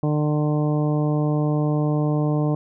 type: harmonic tone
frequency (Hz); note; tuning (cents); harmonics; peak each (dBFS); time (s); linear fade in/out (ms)
150; D3; +37; 1 / 2 / 3 / 4 / 5 / 6 / 7; -20 / -24 / -29 / -30 / -34 / -39 / -37; 0.03-2.55; 2
effects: none